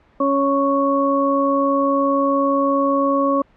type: harmonic tone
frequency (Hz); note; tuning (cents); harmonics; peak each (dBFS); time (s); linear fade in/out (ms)
277.2; C#4; 0; 1 / 2 / 4; -19 / -19 / -19; 0.2-3.42; 5
effects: pink hiss -54 dBFS RMS until 3.56 s + low-pass 2000 Hz 12 dB/octave